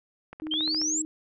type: click train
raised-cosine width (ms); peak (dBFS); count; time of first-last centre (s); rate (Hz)
0.5; -26; 8; 0.33-0.816; 14.4
type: tone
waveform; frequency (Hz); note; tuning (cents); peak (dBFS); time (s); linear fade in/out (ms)
sine; 311.1; D#4; 0; -32; 0.42-1.05; 0
type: exponential sweep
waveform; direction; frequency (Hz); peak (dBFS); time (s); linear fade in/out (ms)
sine; up; 3067 to 7830; -25; 0.51-1.02; 5
effects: none